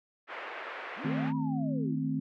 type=band-pass noise; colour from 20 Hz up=white; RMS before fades=-41 dBFS; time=0.27-1.33 s; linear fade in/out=50 ms; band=390 to 2200 Hz; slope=24 dB/octave
type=linear two-way sweep; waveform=sine; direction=up then down; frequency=155.56 to 991 to 155.56 Hz; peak=-40 dBFS; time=0.96-2.07 s; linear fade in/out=50 ms; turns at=1.35 s
type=chord; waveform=sine; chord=A diminished; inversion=second; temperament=equal; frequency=155.56 / 220 / 261.6 Hz; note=Eb3 / A3 / C4; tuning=0 / 0 / 0 cents; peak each=-33 / -36 / -31 dBFS; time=1.04-2.2 s; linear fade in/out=10 ms
effects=none